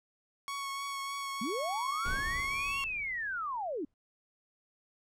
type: tone with vibrato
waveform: sawtooth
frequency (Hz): 1108.7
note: C#6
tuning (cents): 0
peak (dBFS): -32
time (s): 0.48-2.84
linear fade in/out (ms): 0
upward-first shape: triangle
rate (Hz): 3.3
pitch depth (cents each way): 20
type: linear two-way sweep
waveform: sine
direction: up then down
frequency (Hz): 196 to 2791 to 260.8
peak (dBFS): -33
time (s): 1.41-3.85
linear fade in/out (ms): 5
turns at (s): 2.8
type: noise with exponential decay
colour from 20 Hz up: brown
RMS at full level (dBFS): -36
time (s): 2.05-3.94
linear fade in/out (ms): 1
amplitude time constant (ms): 410
effects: low-pass 12000 Hz 12 dB/octave